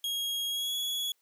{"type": "tone with pitch glide", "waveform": "40% pulse", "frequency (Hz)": [3281, 3369], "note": ["G#7", "G#7"], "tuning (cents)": [-22, 24], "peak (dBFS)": -29, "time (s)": [0.04, 1.12], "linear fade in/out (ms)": 2, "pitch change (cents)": 46, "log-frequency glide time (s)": [0.48, 0.75], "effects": ["white hiss -73 dBFS RMS until 1.21 s", "high-pass 400 Hz 12 dB/octave"]}